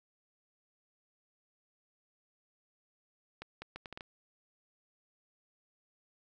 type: accelerating click train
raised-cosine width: 0.3 ms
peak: -27 dBFS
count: 7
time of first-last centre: 3.42-4.008 s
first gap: 200 ms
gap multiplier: 0.7
effects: none